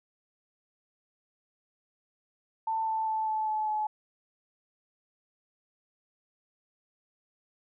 sine tone with pitch steps, 890 / 882.8 / 875.7 / 868.7 / 861.7 / 854.7 Hz, A5 / A5 / A5 / A5 / A5 / G#5, +20 / +5 / -8 / -22 / -36 / +49 cents, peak -27 dBFS, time 2.67-3.87 s, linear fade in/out 5 ms, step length 200 ms, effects none

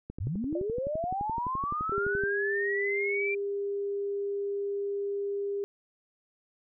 click train, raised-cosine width 3 ms, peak -25 dBFS, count 26, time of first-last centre 0.1-2.237 s, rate 11.7 Hz
sine linear sweep, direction up, 75.9 to 2375 Hz, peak -29 dBFS, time 0.2-3.35 s, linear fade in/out 10 ms
sine tone with exponential decay, 593 Hz, D5, 17 cents sharp, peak -29 dBFS, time 0.55-0.71 s, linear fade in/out 5 ms, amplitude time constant 34 ms
sine tone, 401.8 Hz, G4, 43 cents sharp, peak -29 dBFS, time 1.92-5.64 s, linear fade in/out 0 ms
effects none

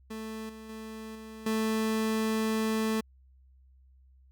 30% pulse tone with level steps, 220 Hz, A3, in tune, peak -34 / -41 / -37 / -40 / -24 dBFS, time 0.1-3.01 s, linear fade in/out 10 ms, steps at 0.49 / 0.69 / 1.15 / 1.46 s, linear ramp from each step 5 ms, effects added 65 Hz sine -56 dBFS peak until 4.31 s

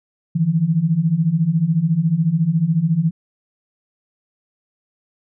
sine beating tone pair, 154 / 168 Hz, D#3 / E3, -17 / +33 cents, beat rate 14 Hz, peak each -19 / -16 dBFS, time 0.35-3.11 s, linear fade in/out 10 ms, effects none

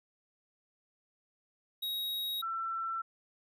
square / sine tone pair in turn, 3795 / 1341.7 Hz, A#7 / E6, +30 / +30 cents, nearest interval octave + tritone, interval 1800 cents, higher first, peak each -34 / -33 dBFS, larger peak second, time 1.82-2.42 / 2.42-3.02 s, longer neither, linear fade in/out 10 ms, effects none

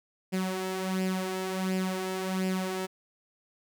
sawtooth tone with flanger, 187.5 Hz, F#3, 23 cents sharp, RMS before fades -31 dBFS, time 0.32-2.87 s, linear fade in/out 20 ms, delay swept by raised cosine 0.39 to 3.09 ms, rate 1.4 Hz, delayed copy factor +0.6, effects none

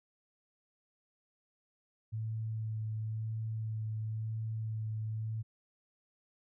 sine tone with vibrato, 110 Hz, A2, in tune, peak -34 dBFS, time 2.12-5.43 s, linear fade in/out 20 ms, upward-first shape sine, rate 0.97 Hz, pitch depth 14 cents each way, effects none

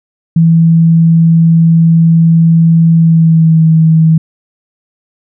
sine tone with pitch glide, 164.81 to 160.58 Hz, E3 to E3, 0 to -45 cents, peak -3 dBFS, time 0.36-4.18 s, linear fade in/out 5 ms, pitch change -45 cents, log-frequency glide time 2.95-3.64 s, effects none

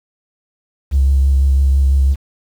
triangle tone with vibrato, 68 Hz, C#2, 33 cents flat, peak -5 dBFS, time 0.91-2.16 s, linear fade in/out 50 ms, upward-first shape triangle, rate 6 Hz, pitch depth 31 cents each way, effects tanh soft clip ceiling -7 dBFS + 7-bit

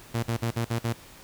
sawtooth tone bursts, 116.3 Hz, A#2, 4 cents flat, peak -21 dBFS, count 6, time 0.14-0.931 s, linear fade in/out 10 ms, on 91 ms, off 49 ms, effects pink hiss -49 dBFS RMS until 1.23 s

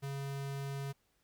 square tone, 138.59 Hz, C#3, in tune, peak -38 dBFS, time 0.02-0.93 s, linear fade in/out 20 ms, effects pink hiss -75 dBFS RMS until 1.23 s

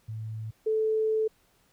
sine tone pair in turn, 110 / 437.3 Hz, A2 / A4, 0 / -11 cents, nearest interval 2 octaves, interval 2389 cents, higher second, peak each -33 / -23 dBFS, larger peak second, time 0.08-0.51 / 0.66-1.28 s, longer second, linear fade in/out 10 ms, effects pink hiss -66 dBFS RMS until 1.72 s

